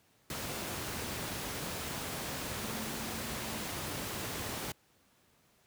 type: tone in noise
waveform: sine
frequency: 220.9 Hz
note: A3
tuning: 7 cents sharp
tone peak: -44 dBFS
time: 2.62-3.62 s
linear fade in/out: 2 ms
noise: pink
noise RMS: -38 dBFS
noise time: 0.3-4.72 s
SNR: -9 dB
effects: pink hiss -68 dBFS RMS until 5.66 s + high-pass 80 Hz 12 dB/octave